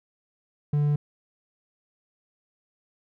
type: tone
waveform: triangle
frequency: 146.83 Hz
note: D3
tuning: in tune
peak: -18 dBFS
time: 0.73-0.96 s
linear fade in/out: 5 ms
effects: none